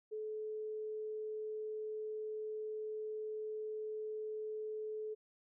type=tone; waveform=sine; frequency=431 Hz; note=A4; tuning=36 cents flat; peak=-39 dBFS; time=0.11-5.15 s; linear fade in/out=20 ms; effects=none